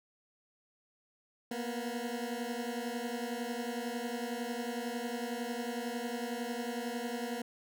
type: beating tone pair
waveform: 20% pulse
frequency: 234 / 245 Hz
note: A#3 / B3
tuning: +7 / -14 cents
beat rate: 11 Hz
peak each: -33 / -34 dBFS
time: 1.51-7.42 s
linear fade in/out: 5 ms
effects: none